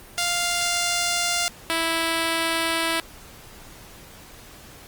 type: tone pair in turn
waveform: 5% pulse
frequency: 698.5 / 329 Hz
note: F5 / E4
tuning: 0 / -3 cents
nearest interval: octave + minor second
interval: 1303 cents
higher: first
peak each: -10 dBFS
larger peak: neither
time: 0.18-1.48 / 1.7-3 s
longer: neither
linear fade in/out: 0 ms
effects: pink hiss -45 dBFS RMS until 4.87 s + Opus 32 kbps